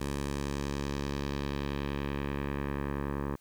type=tone with low-pass filter sweep; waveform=10% pulse; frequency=70.4 Hz; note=C#2; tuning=27 cents sharp; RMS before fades=-34 dBFS; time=0-3.36 s; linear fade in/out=10 ms; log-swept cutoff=11000 to 1300 Hz; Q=1.2; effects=white hiss -66 dBFS RMS until 3.4 s